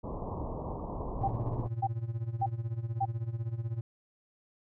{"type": "low-pass noise", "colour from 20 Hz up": "pink", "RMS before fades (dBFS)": -37, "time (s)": [0.03, 1.68], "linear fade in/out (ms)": 20, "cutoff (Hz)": 1100, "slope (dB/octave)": 96}
{"type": "tone with tremolo", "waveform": "triangle", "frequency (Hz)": 115, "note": "A#2", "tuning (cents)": -23, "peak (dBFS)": -27, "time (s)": [1.21, 3.81], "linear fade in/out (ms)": 0, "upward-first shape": "sine", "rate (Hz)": 16, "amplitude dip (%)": 80}
{"type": "tone bursts", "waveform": "sine", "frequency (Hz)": 784, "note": "G5", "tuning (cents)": 0, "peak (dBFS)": -26, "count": 4, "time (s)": [1.23, 3.054], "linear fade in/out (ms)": 10, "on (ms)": 51, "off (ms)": 540}
{"effects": []}